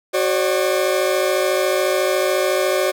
40% pulse tone cluster, 373.4 / 544 / 598 Hz, F#4 / C#5 / D5, +16 / -33 / +31 cents, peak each -20 dBFS, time 0.13-2.92 s, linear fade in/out 20 ms, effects none

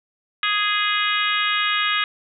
harmonic tone, 415.3 Hz, G#4, in tune, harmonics 3 / 4 / 5 / 6 / 7 / 8 / 9, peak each -24 / -25 / -26 / -27 / -27 / -28 / -29 dBFS, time 0.43-2.04 s, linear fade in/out 2 ms, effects none

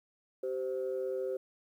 sine tone pair together, 385.6 / 520 Hz, G4 / C5, -28 / -11 cents, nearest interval perfect fourth, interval 517 cents, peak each -34 / -34 dBFS, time 0.43-1.37 s, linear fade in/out 5 ms, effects tanh soft clip ceiling -26 dBFS + 11-bit

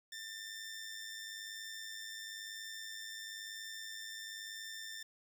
15% pulse tone with amplitude modulation, 1789 Hz, A6, 28 cents sharp, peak -36 dBFS, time 0.12-5.03 s, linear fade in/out 5 ms, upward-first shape sine, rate 101 Hz, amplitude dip 40%, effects none

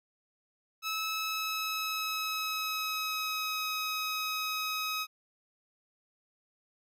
15% pulse tone with pitch glide, 1298 to 1267.6 Hz, E6 to D#6, -27 to +32 cents, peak -25 dBFS, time 0.82-5.07 s, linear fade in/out 50 ms, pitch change -41 cents, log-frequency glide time 1.08-3.68 s, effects none

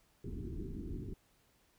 pink low-pass noise, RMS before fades -42 dBFS, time 0.24-1.14 s, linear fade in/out 5 ms, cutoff 410 Hz, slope 96 dB/octave, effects pink hiss -71 dBFS RMS until 1.78 s

